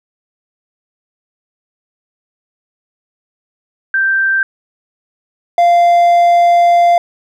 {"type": "tone pair in turn", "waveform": ["sine", "triangle"], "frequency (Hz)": [1568, 693.6], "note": ["G6", "F5"], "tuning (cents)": [0, -12], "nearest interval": "octave + major second", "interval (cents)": 1412, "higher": "first", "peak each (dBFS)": [-10, -4], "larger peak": "second", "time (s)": [[3.94, 4.43], [5.58, 6.98]], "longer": "second", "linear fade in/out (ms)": 2, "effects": []}